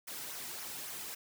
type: noise with flanger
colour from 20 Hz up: white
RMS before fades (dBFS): -43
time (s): 0.07-1.15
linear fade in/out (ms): 10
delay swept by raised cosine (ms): 0.24 to 1.84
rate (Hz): 3.7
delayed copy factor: -0.5
effects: none